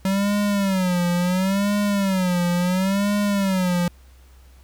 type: tone with vibrato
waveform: square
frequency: 189.6 Hz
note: F#3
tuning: 43 cents sharp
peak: -19 dBFS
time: 0.05-3.88 s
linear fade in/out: 2 ms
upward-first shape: sine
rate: 0.72 Hz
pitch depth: 140 cents each way
effects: added 64 Hz sine -46 dBFS peak until 4.63 s + pink hiss -57 dBFS RMS until 4.63 s